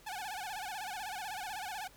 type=tone with vibrato; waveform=sawtooth; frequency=797 Hz; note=G5; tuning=28 cents sharp; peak=-35 dBFS; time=0.06-1.88 s; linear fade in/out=10 ms; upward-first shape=sine; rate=16 Hz; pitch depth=170 cents each way; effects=pink hiss -60 dBFS RMS until 1.96 s